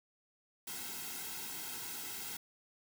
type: noise with comb filter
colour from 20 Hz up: white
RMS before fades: -43 dBFS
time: 0.67-2.37 s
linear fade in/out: 5 ms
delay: 1.7 ms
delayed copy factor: -0.85
effects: none